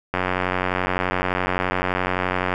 click train, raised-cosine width 0.5 ms, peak -6 dBFS, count 221, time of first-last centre 0.14-2.539 s, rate 91.7 Hz, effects none

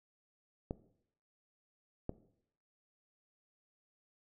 clicks, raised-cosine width 2 ms, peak -23 dBFS, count 2, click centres 0.709 / 2.094 s, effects noise-tail reverb RT60 0.7 s tail -17 dB re dry

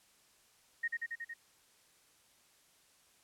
sine tone with echo, 1862 Hz, A#6, 2 cents flat, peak -31 dBFS, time 0.83-0.88 s, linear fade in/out 10 ms, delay 92 ms, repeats 5, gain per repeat -2 dB, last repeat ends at 1.34 s, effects white hiss -67 dBFS RMS until 3.23 s + low-pass 11000 Hz 12 dB/octave

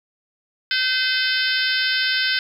harmonic tone, 513 Hz, C5, 34 cents flat, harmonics 3 / 4 / 5 / 6 / 7 / 8 / 9 / 10, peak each -22 / -28 / -29 / -26 / -28 / -30 / -28 / -27 dBFS, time 0.71-2.39 s, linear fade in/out 2 ms, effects 8-bit

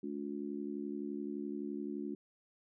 harmonic tone, 71.7 Hz, D2, 41 cents flat, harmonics 3 / 4 / 5, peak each -42 / -41 / -43 dBFS, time 0.03-2.15 s, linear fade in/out 5 ms, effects none

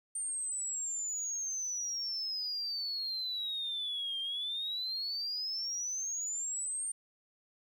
sine exponential two-way sweep, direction down then up, 8870 to 3171 to 8870 Hz, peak -33 dBFS, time 0.15-6.92 s, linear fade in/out 5 ms, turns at 4.2 s, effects tanh soft clip ceiling -29 dBFS + 11-bit

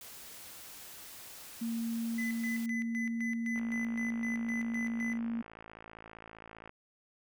white noise, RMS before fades -49 dBFS, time 0.01-2.66 s, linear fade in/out 2 ms
sine tone with pitch glide, 230.1 to 231.4 Hz, A#3 to A#3, -22 to -13 cents, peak -32 dBFS, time 1.61-5.42 s, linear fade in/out 10 ms, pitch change +9 cents, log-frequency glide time 2.32-3.98 s
triangle tone with tremolo, 2009 Hz, B6, 29 cents sharp, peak -34 dBFS, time 2.18-5.18 s, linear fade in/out 5 ms, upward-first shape square, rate 3.9 Hz, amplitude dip 80%
click train, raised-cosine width 0.5 ms, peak -33 dBFS, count 174, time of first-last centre 3.56-6.694 s, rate 55.2 Hz
effects none

